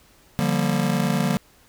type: chord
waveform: square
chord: G minor seventh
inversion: second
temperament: just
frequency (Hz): 147 / 176.4 / 196 / 235.2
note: D3 / F3 / G3 / Bb3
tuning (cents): +2 / +18 / 0 / +16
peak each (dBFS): -26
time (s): 0.39-1.37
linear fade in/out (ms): 0
effects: pink hiss -55 dBFS RMS until 1.68 s